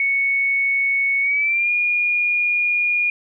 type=tone with pitch glide; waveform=sine; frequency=2217 to 2432 Hz; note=C#7 to D#7; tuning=0 to -40 cents; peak=-16 dBFS; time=0-3.1 s; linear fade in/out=2 ms; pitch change=+160 cents; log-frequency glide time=1.21-1.71 s; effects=none